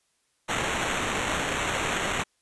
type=noise with sample-and-hold; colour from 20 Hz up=violet; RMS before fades=-28 dBFS; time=0.48-2.24 s; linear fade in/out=20 ms; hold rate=4900 Hz; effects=white hiss -71 dBFS RMS until 2.41 s + resampled to 24000 Hz